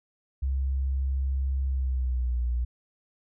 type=tone with pitch glide; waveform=sine; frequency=66.9 to 60.29 Hz; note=C2 to B1; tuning=+39 to -41 cents; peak=-24 dBFS; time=0.42-2.65 s; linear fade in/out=10 ms; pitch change=-180 cents; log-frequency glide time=1.66-2.39 s; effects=none